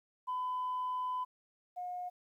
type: tone pair in turn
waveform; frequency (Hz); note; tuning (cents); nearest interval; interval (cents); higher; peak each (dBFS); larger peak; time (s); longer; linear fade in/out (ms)
sine; 1006 / 719.2; B5 / F#5; +32 / -49; tritone; 581; first; -32 / -37; first; 0.27-1.25 / 1.76-2.1; first; 20
effects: tanh soft clip ceiling -30 dBFS + 12-bit